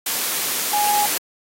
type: tone in noise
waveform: sine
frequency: 830.6 Hz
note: G#5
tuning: in tune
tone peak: -17 dBFS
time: 0.73-1.06 s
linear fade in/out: 5 ms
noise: white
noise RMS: -22 dBFS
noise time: 0.06-1.18 s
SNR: +2 dB
effects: high-pass 200 Hz 12 dB/octave + AAC 48 kbps